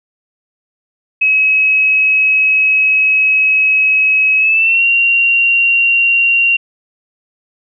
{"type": "tone with pitch glide", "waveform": "sine", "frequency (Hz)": [2559, 2759], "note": ["D#7", "F7"], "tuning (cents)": [48, -22], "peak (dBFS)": -8, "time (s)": [1.21, 6.57], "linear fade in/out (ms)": 10, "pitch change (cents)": 130, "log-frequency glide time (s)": [4.38, 4.85], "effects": []}